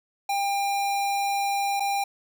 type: tone with dropouts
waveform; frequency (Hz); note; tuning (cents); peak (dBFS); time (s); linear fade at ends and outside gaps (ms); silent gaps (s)
square; 799; G5; +33; -24; 0.29-2.04; 5; 1.798-1.803
effects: none